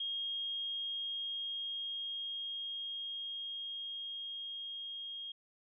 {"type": "tone with level ramp", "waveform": "sine", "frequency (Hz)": 3250, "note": "G#7", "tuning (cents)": -38, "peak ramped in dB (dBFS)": [-35, -41], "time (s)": [0, 5.32], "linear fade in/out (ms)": 5, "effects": []}